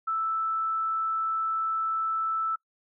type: tone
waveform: sine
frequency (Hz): 1318.5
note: E6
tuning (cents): 0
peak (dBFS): -25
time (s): 0.07-2.56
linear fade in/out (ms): 10
effects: noise-tail reverb RT60 0.1 s tail -23 dB re dry